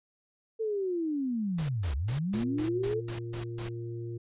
sine linear two-way sweep, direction down then up, 452.8 to 62 to 452.8 Hz, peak -28 dBFS, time 0.59-3.01 s, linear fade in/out 20 ms, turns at 1.95 s
pink noise bursts, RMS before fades -42 dBFS, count 9, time 1.58-3.69 s, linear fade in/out 5 ms, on 110 ms, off 140 ms
harmonic tone, 116.54 Hz, A#2, in tune, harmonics 1 / 3 / 4, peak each -36 / -39 / -52 dBFS, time 2.33-4.18 s, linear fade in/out 10 ms
effects resampled to 8000 Hz

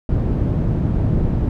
white low-pass noise, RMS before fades -18 dBFS, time 0.09-1.49 s, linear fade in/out 2 ms, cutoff 160 Hz, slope 12 dB/octave, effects none

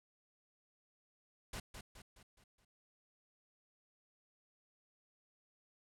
pink noise with echo, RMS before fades -44 dBFS, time 1.53-1.6 s, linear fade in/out 5 ms, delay 210 ms, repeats 5, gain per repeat -6 dB, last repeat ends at 2.65 s, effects low-pass 11000 Hz 12 dB/octave

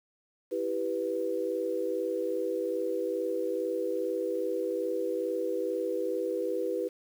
sine chord, E minor, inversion none, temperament equal, 329.6 / 392 / 493.9 Hz, E4 / G4 / B4, 0 / 0 / 0 cents, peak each -35 / -33 / -31 dBFS, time 0.51-6.89 s, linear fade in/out 20 ms, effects 9-bit

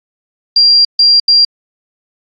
sine tone bursts at uneven times, 4759 Hz, D8, 22 cents sharp, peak -4 dBFS, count 3, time 0.56-0.85 / 0.99-1.2 / 1.28-1.45 s, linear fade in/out 5 ms, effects AAC 64 kbps

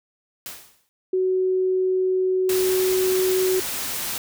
white noise with exponential decay, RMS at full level -32 dBFS, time 0.46-0.89 s, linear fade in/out 0 ms, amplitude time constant 93 ms
sine tone, 372.9 Hz, F#4, 14 cents sharp, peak -18 dBFS, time 1.13-3.6 s, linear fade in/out 5 ms
white noise, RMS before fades -28 dBFS, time 2.49-4.18 s, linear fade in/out 2 ms
effects none

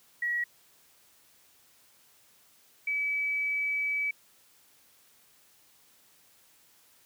sine tone pair in turn, 1917 / 2291 Hz, A#6 / D7, +48 / -44 cents, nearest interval minor third, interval 308 cents, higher second, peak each -27 dBFS, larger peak neither, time 0.22-0.44 / 2.87-4.11 s, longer second, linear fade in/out 5 ms, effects white hiss -62 dBFS RMS until 7.05 s + high-pass 60 Hz 12 dB/octave

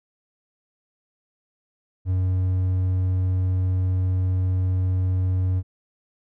triangle tone, 92.5 Hz, F#2, in tune, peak -17 dBFS, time 2.05-5.63 s, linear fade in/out 50 ms, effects none

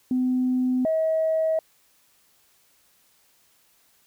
sine tone pair in turn, 253.9 / 639.4 Hz, B3 / D#5, +48 / +47 cents, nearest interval octave + major third, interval 1599 cents, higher second, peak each -19 dBFS, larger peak neither, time 0.11-0.85 / 0.85-1.59 s, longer neither, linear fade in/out 2 ms, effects tanh soft clip ceiling -15 dBFS + white hiss -62 dBFS RMS until 4.06 s

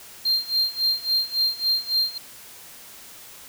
triangle tone with tremolo, 4186 Hz, C8, in tune, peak -16 dBFS, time 0.25-2.18 s, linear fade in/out 5 ms, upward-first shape sine, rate 3.6 Hz, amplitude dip 90%, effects white hiss -44 dBFS RMS until 3.48 s

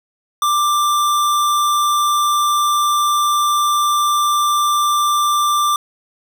square tone, 1182 Hz, D6, 11 cents sharp, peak -14 dBFS, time 0.42-5.76 s, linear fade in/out 2 ms, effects none

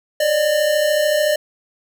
square tone pair together, 571.4 / 605 Hz, D5 / D#5, -48 / -49 cents, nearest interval minor second, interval 99 cents, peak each -23 / -16 dBFS, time 0.2-1.36 s, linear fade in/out 5 ms, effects none

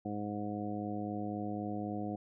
harmonic tone, 103.83 Hz, G#2, in tune, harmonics 1 / 2 / 3 / 4 / 5 / 6 / 7, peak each -44 / -39 / -40 / -48 / -46 / -51 / -43 dBFS, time 0.05-2.16 s, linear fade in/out 5 ms, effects none

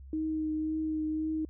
sine tone with vibrato, 311.9 Hz, D#4, 4 cents sharp, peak -29 dBFS, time 0.13-1.45 s, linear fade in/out 2 ms, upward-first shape triangle, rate 1.9 Hz, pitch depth 17 cents each way, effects added 67 Hz sine -45 dBFS peak until 1.49 s

